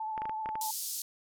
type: tone with vibrato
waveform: sine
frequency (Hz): 872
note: A5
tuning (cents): -16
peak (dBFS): -33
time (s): 0-0.71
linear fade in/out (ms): 5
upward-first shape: sine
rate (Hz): 13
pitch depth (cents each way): 23
type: clicks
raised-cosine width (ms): 0.5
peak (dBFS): -25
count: 7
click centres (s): 0.178 / 0.219 / 0.255 / 0.295 / 0.459 / 0.49 / 0.555
type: band-pass noise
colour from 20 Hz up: white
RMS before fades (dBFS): -37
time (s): 0.61-1.02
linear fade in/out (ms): 2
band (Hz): 4400 to 14000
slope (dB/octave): 24
effects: none